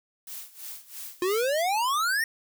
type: noise with tremolo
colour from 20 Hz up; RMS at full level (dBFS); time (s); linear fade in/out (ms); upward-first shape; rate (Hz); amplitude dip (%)
blue; -38; 0.27-1.62; 2; sine; 3; 85
type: exponential sweep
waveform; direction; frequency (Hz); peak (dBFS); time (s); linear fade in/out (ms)
square; up; 349.2 to 1885; -24; 1.22-2.24; 2
effects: none